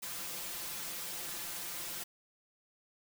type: noise with comb filter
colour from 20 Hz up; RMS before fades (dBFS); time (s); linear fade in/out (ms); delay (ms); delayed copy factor
white; -41; 0.02-2.04; 10; 5.8; +0.85
effects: none